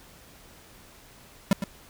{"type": "tone with echo", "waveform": "square", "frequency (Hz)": 196, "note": "G3", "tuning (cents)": 0, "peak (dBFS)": -17, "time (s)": [1.51, 1.53], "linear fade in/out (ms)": 2, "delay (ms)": 110, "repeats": 1, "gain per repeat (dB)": -10, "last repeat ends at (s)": 1.64, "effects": ["pink hiss -52 dBFS RMS until 1.89 s"]}